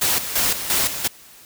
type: noise with tremolo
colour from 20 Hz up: white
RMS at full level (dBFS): -19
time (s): 0.01-1.08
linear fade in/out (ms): 10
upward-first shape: square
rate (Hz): 2.9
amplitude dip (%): 65
effects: white hiss -46 dBFS RMS until 1.45 s